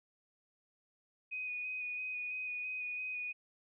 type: tone with vibrato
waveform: sine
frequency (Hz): 2489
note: D#7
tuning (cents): 0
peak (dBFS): -37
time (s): 1.31-3.33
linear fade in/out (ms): 20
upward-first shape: square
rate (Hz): 3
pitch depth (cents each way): 14
effects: none